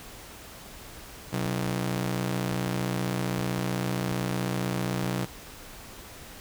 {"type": "ring-modulated tone", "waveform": "sawtooth", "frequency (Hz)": 155.56, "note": "D#3", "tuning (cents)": 0, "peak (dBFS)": -20, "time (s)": [1.32, 5.26], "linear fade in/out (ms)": 20, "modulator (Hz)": 30, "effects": ["pink hiss -45 dBFS RMS until 6.4 s"]}